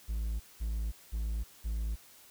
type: tone bursts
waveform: triangle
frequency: 55 Hz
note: A1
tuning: in tune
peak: -29 dBFS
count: 4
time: 0.08-1.96 s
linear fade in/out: 20 ms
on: 320 ms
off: 200 ms
effects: white hiss -57 dBFS RMS until 2.3 s